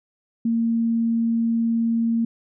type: tone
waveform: sine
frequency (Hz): 229.7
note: A#3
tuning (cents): -25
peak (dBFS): -18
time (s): 0.45-2.25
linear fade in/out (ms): 5
effects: none